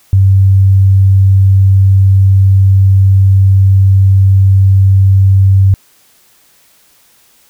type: tone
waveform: sine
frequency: 96.7 Hz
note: G2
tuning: 23 cents flat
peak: -3 dBFS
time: 0.13-5.74 s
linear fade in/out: 0 ms
effects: white hiss -48 dBFS RMS until 7.49 s